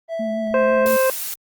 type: tone with pitch glide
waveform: triangle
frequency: 659.3 to 652.9 Hz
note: E5 to E5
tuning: 0 to -17 cents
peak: -21 dBFS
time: 0.08-0.88 s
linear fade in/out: 50 ms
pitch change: -17 cents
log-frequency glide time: 0.39-0.54 s
type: tone with vibrato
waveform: sine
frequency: 220 Hz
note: A3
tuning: in tune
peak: -24 dBFS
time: 0.19-0.97 s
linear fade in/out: 10 ms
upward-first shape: triangle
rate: 6 Hz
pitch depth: 43 cents each way
type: harmonic tone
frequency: 523.3 Hz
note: C5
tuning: in tune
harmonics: 1 / 2 / 3 / 4 / 5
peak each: -15 / -24 / -26 / -39 / -32 dBFS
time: 0.54-1.1 s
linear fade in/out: 2 ms
type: noise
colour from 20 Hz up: blue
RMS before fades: -27 dBFS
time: 0.86-1.34 s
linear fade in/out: 0 ms
effects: Opus 24 kbps